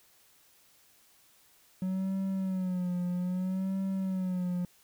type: tone with vibrato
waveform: triangle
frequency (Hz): 185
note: F#3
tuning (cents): 0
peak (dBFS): -27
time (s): 1.82-4.65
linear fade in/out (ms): 2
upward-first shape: sine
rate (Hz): 0.62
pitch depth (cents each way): 69
effects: white hiss -63 dBFS RMS until 4.83 s